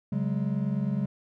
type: chord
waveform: triangle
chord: C# suspended fourth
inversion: none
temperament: equal with one note detuned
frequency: 138.59 / 188.01 / 207.7 Hz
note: C#3 / F#3 / G#3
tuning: 0 / +28 / 0 cents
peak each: -28 dBFS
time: 0.12-1.06 s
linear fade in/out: 5 ms
effects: none